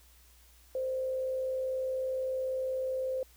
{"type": "tone with frequency modulation", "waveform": "sine", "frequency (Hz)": 520, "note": "C5", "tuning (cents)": -11, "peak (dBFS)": -30, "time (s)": [0.75, 3.23], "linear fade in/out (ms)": 2, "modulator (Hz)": 60.2, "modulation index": 0.27, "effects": ["added 60 Hz sine -59 dBFS peak until 3.36 s", "white hiss -62 dBFS RMS until 3.36 s"]}